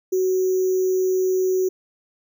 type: tone with sample-and-hold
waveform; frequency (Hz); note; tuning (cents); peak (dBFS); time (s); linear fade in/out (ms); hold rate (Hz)
sine; 372.5; F#4; +12; -17; 0.12-1.69; 10; 6300
effects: none